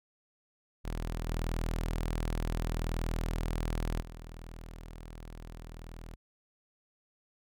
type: tone with level steps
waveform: sawtooth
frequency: 40.68 Hz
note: E1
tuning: 22 cents flat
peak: -30 / -27 / -40 dBFS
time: 0.84-6.16 s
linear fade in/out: 20 ms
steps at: 1.28 / 4.01 s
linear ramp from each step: 2 ms
effects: none